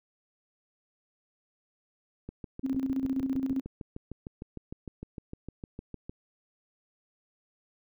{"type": "click train", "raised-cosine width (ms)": 3, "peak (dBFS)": -26, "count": 26, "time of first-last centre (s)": [2.29, 6.095], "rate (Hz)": 6.57}
{"type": "tone with tremolo", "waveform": "sine", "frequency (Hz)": 266.1, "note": "C4", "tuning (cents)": 29, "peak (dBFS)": -25, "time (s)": [2.63, 3.61], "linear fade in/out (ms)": 20, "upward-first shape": "square", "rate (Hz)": 15, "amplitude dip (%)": 60}
{"effects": []}